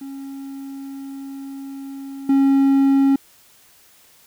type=tone with level steps; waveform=triangle; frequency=273.4 Hz; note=C#4; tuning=24 cents flat; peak=-28 / -10 dBFS; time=0.01-3.16 s; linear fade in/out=5 ms; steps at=2.29 s; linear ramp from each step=5 ms; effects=white hiss -52 dBFS RMS until 4.26 s